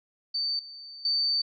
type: tone with level steps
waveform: sine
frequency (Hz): 4572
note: D8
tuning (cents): -47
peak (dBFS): -26 / -41 / -23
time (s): 0.34-1.42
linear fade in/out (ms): 10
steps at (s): 0.59 / 1.05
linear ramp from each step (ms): 2
effects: none